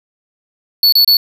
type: tone bursts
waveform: square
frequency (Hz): 4435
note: C#8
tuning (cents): 0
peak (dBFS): -7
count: 3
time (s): 0.83-1.17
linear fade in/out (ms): 2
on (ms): 94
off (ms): 29
effects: none